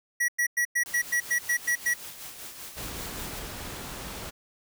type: tone bursts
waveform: square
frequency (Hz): 1929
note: B6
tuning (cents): -41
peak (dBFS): -23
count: 10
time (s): 0.2-1.94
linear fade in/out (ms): 10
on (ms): 84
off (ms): 100
type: noise with tremolo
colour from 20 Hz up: white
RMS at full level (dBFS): -40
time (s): 0.86-3.39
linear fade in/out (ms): 0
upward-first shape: sine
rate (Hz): 5.2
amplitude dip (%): 50
type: noise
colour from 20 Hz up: pink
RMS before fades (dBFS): -38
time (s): 2.76-4.31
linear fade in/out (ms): 20
effects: none